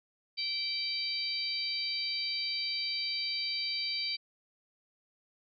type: harmonic tone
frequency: 775 Hz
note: G5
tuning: 20 cents flat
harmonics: 3 / 4 / 5 / 6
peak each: -39 / -42 / -40 / -33 dBFS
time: 0.37-4.17 s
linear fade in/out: 20 ms
effects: none